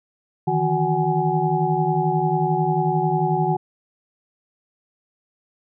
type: tone cluster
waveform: sine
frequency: 152.3 / 163.5 / 369.4 / 752 / 839 Hz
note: D#3 / E3 / F#4 / F#5 / G#5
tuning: -37 / -14 / -3 / +28 / +17 cents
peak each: -24 dBFS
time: 0.47-3.57 s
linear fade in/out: 10 ms
effects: none